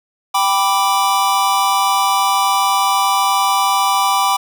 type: chord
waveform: square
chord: G major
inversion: none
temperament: equal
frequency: 784 / 987.8 / 1174.7 Hz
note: G5 / B5 / D6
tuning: 0 / 0 / 0 cents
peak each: -18 dBFS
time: 0.34-4.37 s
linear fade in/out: 10 ms
effects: none